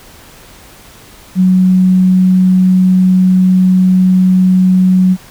sine tone, 185 Hz, F#3, in tune, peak -5 dBFS, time 1.35-5.17 s, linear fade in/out 50 ms, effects pink hiss -38 dBFS RMS until 5.3 s

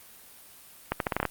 accelerating click train, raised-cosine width 0.5 ms, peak -10 dBFS, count 8, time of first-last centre 0.92-1.253 s, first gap 82 ms, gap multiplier 0.81, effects white hiss -51 dBFS RMS until 1.3 s + Opus 32 kbps

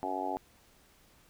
harmonic tone, 94.1 Hz, F#2, 30 cents sharp, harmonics 3 / 4 / 5 / 6 / 7 / 8 / 9, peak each -40 / -41 / -44 / -46 / -40 / -38 / -36 dBFS, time 0.03-0.37 s, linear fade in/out 0 ms, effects pink hiss -63 dBFS RMS until 1.29 s

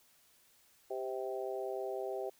harmonic tone with a mistuned harmonic, 129.8 Hz, C3, 13 cents flat, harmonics 3 / 4 / 5 / 6, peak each -39 / -42 / -42 / -45 dBFS, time 0.9-2.3 s, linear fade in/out 10 ms, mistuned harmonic 3, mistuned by +16 cents, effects white hiss -67 dBFS RMS until 2.39 s

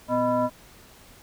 sine tone with frequency modulation, 620 Hz, D#5, 6 cents flat, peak -20 dBFS, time 0.08-0.5 s, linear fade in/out 50 ms, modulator 369 Hz, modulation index 1.2, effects pink hiss -51 dBFS RMS until 1.22 s

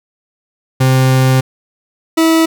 40% pulse tone pair in turn, 130.6 / 324.7 Hz, C3 / E4, -3 / -26 cents, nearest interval octave + major third, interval 1577 cents, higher second, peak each -7 dBFS, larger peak neither, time 0.8-1.41 / 2.17-2.46 s, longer first, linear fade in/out 10 ms, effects none

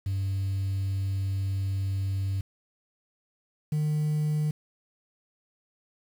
sine tone pair in turn, 97.1 / 151.66 Hz, G2 / D#3, -16 / -44 cents, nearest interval minor sixth, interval 772 cents, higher second, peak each -24 / -21 dBFS, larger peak second, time 0.06-2.41 / 3.72-4.51 s, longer first, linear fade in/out 5 ms, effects tanh soft clip ceiling -23 dBFS + 8-bit

